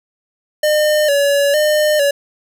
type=tone with vibrato; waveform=square; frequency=586 Hz; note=D5; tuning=4 cents flat; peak=-12 dBFS; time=0.63-2.11 s; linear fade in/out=5 ms; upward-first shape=square; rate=1.1 Hz; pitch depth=58 cents each way; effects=none